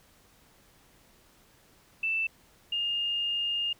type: tone pair in turn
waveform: sine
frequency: 2654 / 2826 Hz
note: E7 / F7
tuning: +11 / +20 cents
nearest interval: minor second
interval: 109 cents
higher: second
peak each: -26 / -27 dBFS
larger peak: first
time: 2.03-2.27 / 2.72-3.73 s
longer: second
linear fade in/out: 5 ms
effects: pink hiss -61 dBFS RMS until 3.79 s